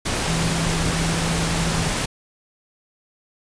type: tone in noise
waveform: sine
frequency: 164.81 Hz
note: E3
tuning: in tune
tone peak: -23 dBFS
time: 0.27-1.89 s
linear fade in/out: 10 ms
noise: pink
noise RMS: -23 dBFS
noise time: 0.05-2.06 s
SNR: -3 dB
effects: resampled to 22050 Hz